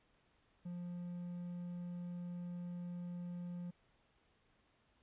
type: tone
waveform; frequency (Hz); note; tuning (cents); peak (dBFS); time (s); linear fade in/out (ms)
triangle; 175.7; F3; +11; -40; 0.65-3.71; 10
effects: pink hiss -74 dBFS RMS until 5.02 s + resampled to 8000 Hz